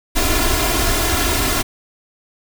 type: noise with comb filter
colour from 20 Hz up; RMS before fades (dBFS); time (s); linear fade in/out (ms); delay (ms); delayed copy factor
pink; -17; 0.15-1.63; 20; 2.9; +0.8
effects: none